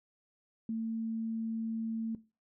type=tone; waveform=sine; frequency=224.8 Hz; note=A3; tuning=37 cents sharp; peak=-32 dBFS; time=0.69-2.15 s; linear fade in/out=2 ms; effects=noise-tail reverb RT60 0.3 s tail -18 dB re dry